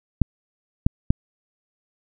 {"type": "clicks", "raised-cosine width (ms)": 5, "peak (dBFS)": -3, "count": 3, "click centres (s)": [0.217, 0.865, 1.105], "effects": []}